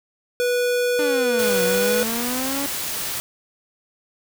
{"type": "tone", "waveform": "square", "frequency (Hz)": 490, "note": "B4", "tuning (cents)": -14, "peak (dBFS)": -19, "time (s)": [0.4, 2.03], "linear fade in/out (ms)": 0}
{"type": "linear two-way sweep", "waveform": "sawtooth", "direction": "down then up", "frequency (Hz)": [300.8, 179.6, 284.6], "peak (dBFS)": -21, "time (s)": [0.99, 2.66], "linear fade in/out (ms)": 0, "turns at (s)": 1.63}
{"type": "noise", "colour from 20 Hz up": "white", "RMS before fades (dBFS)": -27, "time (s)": [1.39, 3.2], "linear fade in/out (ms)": 0}
{"effects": []}